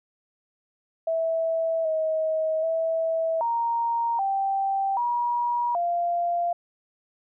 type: tone with pitch steps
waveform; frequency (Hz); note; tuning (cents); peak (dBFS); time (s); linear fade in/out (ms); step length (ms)
sine; 654 / 634 / 652 / 932 / 782 / 959 / 693; E5 / D#5 / E5 / A#5 / G5 / A#5 / F5; -14 / +32 / -19 / -1 / -4 / +49 / -14; -22; 1.07-6.53; 5; 780
effects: none